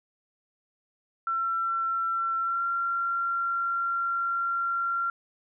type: tone with pitch glide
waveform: sine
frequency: 1351 to 1374.6 Hz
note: E6 to F6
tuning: +42 to -28 cents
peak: -25 dBFS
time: 1.27-5.1 s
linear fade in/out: 2 ms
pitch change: +30 cents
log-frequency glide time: 2.41-2.63 s
effects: none